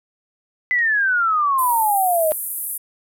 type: exponential sweep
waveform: sine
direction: down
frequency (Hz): 2028 to 608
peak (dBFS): -15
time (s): 0.71-2.32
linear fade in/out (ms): 0
type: clicks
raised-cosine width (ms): 0.2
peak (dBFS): -25 / -25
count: 2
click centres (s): 0.789 / 2.31
type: band-pass noise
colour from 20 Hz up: pink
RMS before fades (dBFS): -27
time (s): 1.58-2.78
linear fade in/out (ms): 10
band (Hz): 10000 to 14000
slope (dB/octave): 48
effects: none